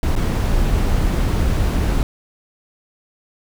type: noise with dropouts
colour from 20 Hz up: brown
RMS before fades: -17 dBFS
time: 0.03-2.03 s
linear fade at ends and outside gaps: 1 ms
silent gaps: 0.154-0.162 s
effects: none